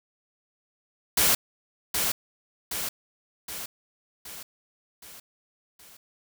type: noise with echo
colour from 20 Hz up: white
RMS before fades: -21 dBFS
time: 1.17-1.35 s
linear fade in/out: 5 ms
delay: 770 ms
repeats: 6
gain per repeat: -5 dB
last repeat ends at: 5.97 s
effects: none